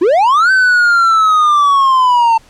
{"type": "linear two-way sweep", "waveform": "triangle", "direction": "up then down", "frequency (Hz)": [311.1, 1546, 894], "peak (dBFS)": -5, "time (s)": [0.01, 2.38], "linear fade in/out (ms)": 10, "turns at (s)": 0.51, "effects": ["pink hiss -46 dBFS RMS until 2.49 s", "low-pass 9000 Hz 12 dB/octave"]}